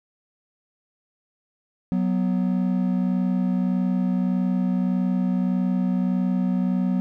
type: tone pair together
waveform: triangle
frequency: 185.03 / 246.7 Hz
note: F#3 / B3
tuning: 0 / -2 cents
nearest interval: perfect fourth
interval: 498 cents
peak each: -19 / -23 dBFS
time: 1.92-7 s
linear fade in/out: 0 ms
effects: none